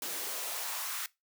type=noise with high-pass filter sweep; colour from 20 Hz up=white; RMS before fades=-37 dBFS; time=0.02-1.06 s; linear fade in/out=2 ms; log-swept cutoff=280 to 1400 Hz; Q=1.9; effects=noise-tail reverb RT60 0.2 s tail -20 dB re dry